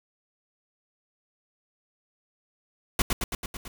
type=noise with echo; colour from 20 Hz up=pink; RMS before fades=-22 dBFS; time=2.99-3.02 s; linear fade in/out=2 ms; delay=110 ms; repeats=6; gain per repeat=-3 dB; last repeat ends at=3.68 s; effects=none